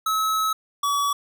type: tone pair in turn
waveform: square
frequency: 1292 / 1138.3 Hz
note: E6 / C#6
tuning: -35 / +46 cents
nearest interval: major second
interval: 219 cents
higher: first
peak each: -21 dBFS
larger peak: neither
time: 0.06-0.53 / 0.83-1.13 s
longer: first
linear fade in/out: 5 ms
effects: none